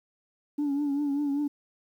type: tone with vibrato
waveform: sine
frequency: 286.1 Hz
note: D4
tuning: 45 cents flat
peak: -23 dBFS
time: 0.58-1.48 s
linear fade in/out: 10 ms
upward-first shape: triangle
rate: 5.1 Hz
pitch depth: 67 cents each way
effects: tanh soft clip ceiling -23 dBFS + 10-bit